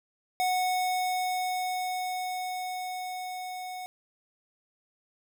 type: tone with level ramp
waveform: square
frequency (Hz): 736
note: F#5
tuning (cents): -9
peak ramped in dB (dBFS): -25 to -37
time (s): 0.4-3.86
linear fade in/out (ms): 0
effects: none